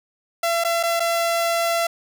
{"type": "tone with dropouts", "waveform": "sawtooth", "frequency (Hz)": 676, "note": "E5", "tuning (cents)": 43, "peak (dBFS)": -15, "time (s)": [0.43, 1.87], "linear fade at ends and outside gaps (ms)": 5, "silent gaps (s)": [[0.639, 0.647], [0.83, 0.834], [0.997, 1.002]], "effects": []}